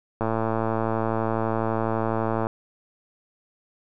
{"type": "click train", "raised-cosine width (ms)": 1, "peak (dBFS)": -11, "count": 254, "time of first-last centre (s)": [0.21, 2.469], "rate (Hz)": 112, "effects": []}